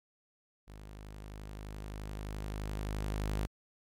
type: tone with level ramp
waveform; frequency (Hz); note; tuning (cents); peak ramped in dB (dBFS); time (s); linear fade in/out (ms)
sawtooth; 51.6; G#1; -10; -44 to -27; 0.67-3.47; 20
effects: MP3 96 kbps